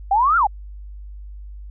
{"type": "exponential two-way sweep", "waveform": "sine", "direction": "up then down", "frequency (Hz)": [756, 1428, 756], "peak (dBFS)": -13, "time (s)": [0.11, 0.47], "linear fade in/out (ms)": 5, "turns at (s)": 0.37, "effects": ["added 50 Hz sine -33 dBFS peak until 1.7 s"]}